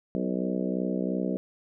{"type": "harmonic tone with a mistuned harmonic", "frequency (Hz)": 62.9, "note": "B1", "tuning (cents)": 32, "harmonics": [3, 4, 5, 6, 7, 8, 9, 10], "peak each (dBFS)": [-30, -32, -34, -36, -37, -38, -39, -40], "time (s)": [0.15, 1.37], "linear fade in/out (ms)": 0, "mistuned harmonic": 8, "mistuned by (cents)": -16, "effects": []}